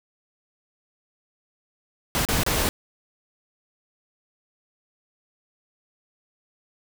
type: noise with dropouts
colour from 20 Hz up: pink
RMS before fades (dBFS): -23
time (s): 2.15-2.69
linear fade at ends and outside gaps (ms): 0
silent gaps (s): 2.251-2.287 / 2.434-2.464
effects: none